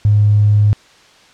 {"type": "tone with tanh clipping", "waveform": "triangle", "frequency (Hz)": 104.3, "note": "G#2", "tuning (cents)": 8, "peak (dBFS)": -7, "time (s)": [0.05, 0.73], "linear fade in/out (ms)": 0, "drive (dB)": 2, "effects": ["white hiss -46 dBFS RMS until 1.33 s", "low-pass 5000 Hz 12 dB/octave"]}